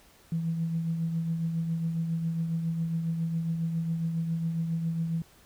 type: tone with tremolo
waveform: sine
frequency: 164.81 Hz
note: E3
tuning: in tune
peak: -24 dBFS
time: 0.32-5.22 s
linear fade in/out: 2 ms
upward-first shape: triangle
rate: 7.3 Hz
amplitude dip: 50%
effects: tanh soft clip ceiling -20 dBFS + pink hiss -58 dBFS RMS until 5.45 s